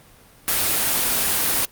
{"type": "noise", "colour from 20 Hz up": "white", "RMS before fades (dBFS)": -20, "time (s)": [0.48, 1.65], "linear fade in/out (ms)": 0, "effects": ["pink hiss -50 dBFS RMS until 1.71 s", "Opus 32 kbps"]}